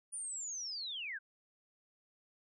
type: linear sweep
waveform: sine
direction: down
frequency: 9520 to 1480 Hz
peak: -39 dBFS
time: 0.12-1.19 s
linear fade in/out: 20 ms
effects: none